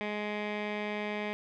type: tone with low-pass filter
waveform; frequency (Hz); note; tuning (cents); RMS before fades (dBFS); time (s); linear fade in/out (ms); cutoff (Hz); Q
15% pulse; 209.2; G#3; +13; -35; 0.01-1.33; 0; 2600; 3
effects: none